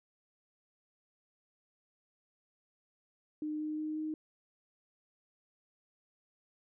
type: tone with pitch steps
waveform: sine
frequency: 304.5 / 306.4 / 308.4 / 310.4 Hz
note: D#4 / D#4 / D#4 / D#4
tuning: -37 / -27 / -15 / -4 cents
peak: -34 dBFS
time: 3.42-4.14 s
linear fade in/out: 2 ms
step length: 180 ms
effects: none